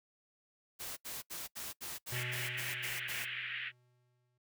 white noise bursts, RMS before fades -43 dBFS, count 10, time 0.79-3.256 s, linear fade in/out 20 ms, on 180 ms, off 74 ms
pink band-pass noise, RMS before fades -41 dBFS, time 2.11-3.72 s, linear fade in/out 50 ms, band 1600 to 3100 Hz, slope 48 dB/octave
square tone with exponential decay, 123.47 Hz, B2, in tune, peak -39 dBFS, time 2.12-4.38 s, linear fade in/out 5 ms, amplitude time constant 490 ms
effects noise-tail reverb RT60 0.1 s tail -22 dB re dry

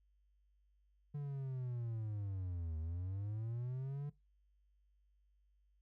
triangle linear two-way sweep, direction down then up, 146.83 to 77.78 to 146.83 Hz, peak -37 dBFS, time 1.14-4.1 s, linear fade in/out 10 ms, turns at 2.78 s, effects noise-tail reverb RT60 0.2 s tail -20 dB re dry + added 50 Hz sine -70 dBFS peak until 5.81 s

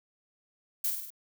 violet noise with echo, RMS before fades -29 dBFS, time 0.84-0.9 s, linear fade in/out 5 ms, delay 51 ms, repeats 4, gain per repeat -4 dB, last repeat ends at 1.104 s, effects none

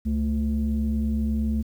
sine tone pair together, 69.3 / 219.7 Hz, C#2 / A3, 0 / -2 cents, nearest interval octave + minor sixth, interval 1998 cents, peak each -23 dBFS, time 0.05-1.63 s, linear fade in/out 20 ms, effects tanh soft clip ceiling -17 dBFS + 9-bit

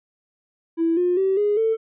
triangle tone with pitch steps, 330.4 / 356.2 / 383.9 / 413.9 / 446.2 Hz, E4 / F4 / G4 / G#4 / A4, +4 / +34 / -36 / -6 / +24 cents, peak -13 dBFS, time 0.77-1.77 s, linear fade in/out 50 ms, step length 200 ms, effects tanh soft clip ceiling -15 dBFS + resampled to 8000 Hz

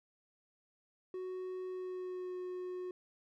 triangle tone with pitch glide, 370 to 364.1 Hz, F#4 to F#4, 0 to -28 cents, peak -37 dBFS, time 1.14-2.91 s, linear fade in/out 2 ms, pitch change -28 cents, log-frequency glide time 1.67-2.37 s, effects none

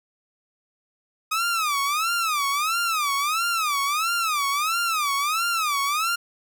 sawtooth tone with vibrato, 1244.5 Hz, D#6, in tune, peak -18 dBFS, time 1.31-6.16 s, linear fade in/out 10 ms, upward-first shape sine, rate 1.5 Hz, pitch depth 200 cents each way, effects none

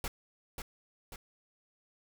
pink noise with echo, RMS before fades -36 dBFS, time 0.04-0.08 s, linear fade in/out 2 ms, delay 540 ms, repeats 2, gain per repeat -5 dB, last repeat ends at 1.16 s, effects none

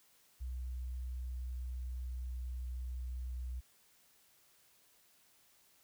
sine tone with pitch glide, 62.6 to 62.2 Hz, B1 to B1, +24 to +13 cents, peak -38 dBFS, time 0.4-3.61 s, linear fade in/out 20 ms, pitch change -11 cents, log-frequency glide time 1.09-1.73 s, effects white hiss -68 dBFS RMS until 5.83 s

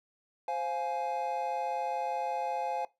triangle chord, F minor, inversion second, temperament just, 523.8 / 698.5 / 838.1 Hz, C5 / F5 / Ab5, +2 / 0 / +16 cents, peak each -36 / -34 / -31 dBFS, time 0.48-2.85 s, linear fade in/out 2 ms, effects noise-tail reverb RT60 0.2 s tail -19 dB re dry

